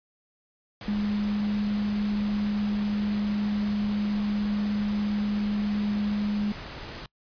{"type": "tone in noise", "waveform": "sine", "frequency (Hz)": 207.2, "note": "G#3", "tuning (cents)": -4, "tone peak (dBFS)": -24, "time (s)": [0.88, 6.52], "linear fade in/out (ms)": 2, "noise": "pink", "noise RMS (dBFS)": -39, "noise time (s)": [0.81, 7.06], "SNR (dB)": 12, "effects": ["noise-tail reverb RT60 0.1 s tail -25 dB re dry", "resampled to 11025 Hz"]}